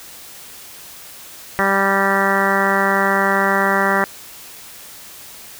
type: harmonic tone with a mistuned harmonic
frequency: 196 Hz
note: G3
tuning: in tune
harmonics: 1 / 2 / 3 / 4 / 5 / 6 / 7 / 8 / 9 / 10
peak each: -23 / -23 / -23 / -23 / -23 / -23 / -23 / -23 / -23 / -23 dBFS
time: 1.59-4.04 s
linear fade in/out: 0 ms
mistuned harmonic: 10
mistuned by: -24 cents
effects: white hiss -38 dBFS RMS until 5.59 s